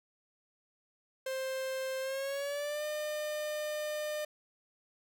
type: tone with pitch glide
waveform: 45% pulse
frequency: 526 to 604.2 Hz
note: C5 to D5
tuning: +9 to +49 cents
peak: -34 dBFS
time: 1.26-4.25 s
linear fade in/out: 5 ms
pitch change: +240 cents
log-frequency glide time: 2.01-2.85 s
effects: none